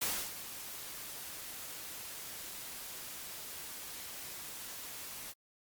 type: noise with ADSR envelope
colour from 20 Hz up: white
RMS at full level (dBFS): -33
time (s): 0.01-5.34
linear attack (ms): 12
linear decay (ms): 290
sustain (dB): -12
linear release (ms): 40
effects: Opus 48 kbps